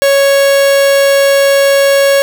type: tone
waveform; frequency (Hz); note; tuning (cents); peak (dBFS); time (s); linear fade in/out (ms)
45% pulse; 554.4; C#5; 0; -6; 0.02-2.22; 0
effects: none